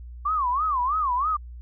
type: tone with vibrato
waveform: sine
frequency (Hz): 1117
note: C#6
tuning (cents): +13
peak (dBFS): -21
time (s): 0.25-1.37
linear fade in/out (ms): 10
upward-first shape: sine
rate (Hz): 3.1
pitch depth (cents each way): 240
effects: added 60 Hz sine -37 dBFS peak until 1.61 s